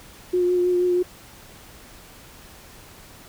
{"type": "tone with vibrato", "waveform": "sine", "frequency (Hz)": 358, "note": "F4", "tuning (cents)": 43, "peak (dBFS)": -17, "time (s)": [0.33, 1.03], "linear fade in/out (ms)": 10, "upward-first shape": "triangle", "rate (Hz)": 6.2, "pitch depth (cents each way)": 21, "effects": ["pink hiss -46 dBFS RMS until 3.28 s"]}